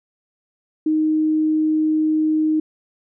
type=tone; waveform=sine; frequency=311.1 Hz; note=D#4; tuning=in tune; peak=-15 dBFS; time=0.86-2.6 s; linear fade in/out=5 ms; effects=none